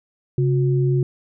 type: tone pair together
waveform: sine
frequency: 135.2 / 360.9 Hz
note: C#3 / F#4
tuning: -43 / -43 cents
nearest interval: octave + perfect fourth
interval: 1700 cents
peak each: -16 / -23 dBFS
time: 0.38-1.03 s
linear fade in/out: 2 ms
effects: none